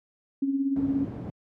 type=tone with tremolo; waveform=sine; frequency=274.2 Hz; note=C#4; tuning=19 cents flat; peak=-21 dBFS; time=0.42-1.05 s; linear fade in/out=5 ms; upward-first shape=sine; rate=17 Hz; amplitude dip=55%
type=low-pass noise; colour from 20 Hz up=white; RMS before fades=-35 dBFS; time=0.76-1.3 s; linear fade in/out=2 ms; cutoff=240 Hz; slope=12 dB/octave
effects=high-pass 80 Hz 12 dB/octave